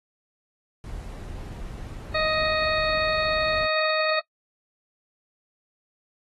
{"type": "noise", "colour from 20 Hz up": "brown", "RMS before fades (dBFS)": -37, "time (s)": [0.84, 3.66], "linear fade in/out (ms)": 0}
{"type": "harmonic tone", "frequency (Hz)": 625, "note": "D#5", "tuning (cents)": 8, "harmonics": [1, 2, 3, 4, 6, 7], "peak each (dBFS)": [-25, -28, -30, -31, -33, -33], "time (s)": [2.14, 4.2], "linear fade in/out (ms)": 10}
{"effects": ["noise-tail reverb RT60 0.1 s tail -19 dB re dry", "AAC 32 kbps"]}